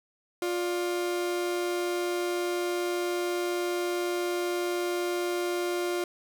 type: tone pair together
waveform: 40% pulse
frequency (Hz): 352.7 / 587.3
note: F4 / D5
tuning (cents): +17 / 0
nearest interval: major sixth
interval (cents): 883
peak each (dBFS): -27 / -36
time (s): 0.42-6.04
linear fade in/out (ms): 2
effects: none